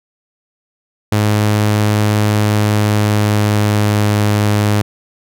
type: tone with pitch glide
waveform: sawtooth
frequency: 105.4 to 104.31 Hz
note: G#2 to G#2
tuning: +26 to +8 cents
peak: -7 dBFS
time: 1.12-4.82 s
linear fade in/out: 5 ms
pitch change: -18 cents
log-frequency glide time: 2.45-4.2 s
effects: none